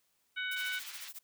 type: harmonic tone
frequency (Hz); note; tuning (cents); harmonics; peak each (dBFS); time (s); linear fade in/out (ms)
747; F#5; +16; 2 / 3 / 4 / 5; -36 / -40 / -42 / -44; 0.36-0.8; 20
type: noise with tremolo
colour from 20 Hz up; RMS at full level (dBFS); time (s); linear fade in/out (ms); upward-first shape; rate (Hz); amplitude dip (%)
blue; -44; 0.51-1.19; 5; sine; 14; 95
type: band-pass noise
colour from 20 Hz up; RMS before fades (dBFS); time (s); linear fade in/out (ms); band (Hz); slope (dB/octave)
white; -48; 0.56-1.09; 5; 1500 to 4900; 12
effects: white hiss -75 dBFS RMS until 1.23 s